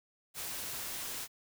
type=noise; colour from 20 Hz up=white; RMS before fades=-40 dBFS; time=0.34-1.28 s; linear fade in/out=50 ms; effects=none